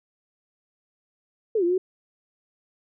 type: linear two-way sweep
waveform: sine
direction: down then up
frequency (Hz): 466.2 to 338.3 to 379.2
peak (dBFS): -19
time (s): 1.55-1.78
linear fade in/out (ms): 5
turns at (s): 1.64
effects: none